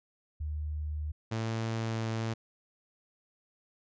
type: tone pair in turn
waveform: sine / sawtooth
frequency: 75.7 / 112.67 Hz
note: D#2 / A2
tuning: -47 / +42 cents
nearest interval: perfect fifth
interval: 689 cents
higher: second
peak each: -32 / -27 dBFS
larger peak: second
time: 0.4-1.12 / 1.31-2.34 s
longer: second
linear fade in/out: 10 ms
effects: resampled to 16000 Hz